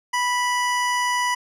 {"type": "tone", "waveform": "25% pulse", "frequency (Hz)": 984, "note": "B5", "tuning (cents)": -7, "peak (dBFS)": -16, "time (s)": [0.13, 1.35], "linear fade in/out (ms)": 10, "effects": ["low-pass 10000 Hz 12 dB/octave"]}